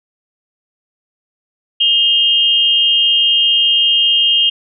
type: tone pair together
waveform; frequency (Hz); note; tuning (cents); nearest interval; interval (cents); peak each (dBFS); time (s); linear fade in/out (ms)
sine; 2846 / 3191; F7 / G7; +32 / +30; major second; 198; -12; 1.8-4.5; 10
effects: none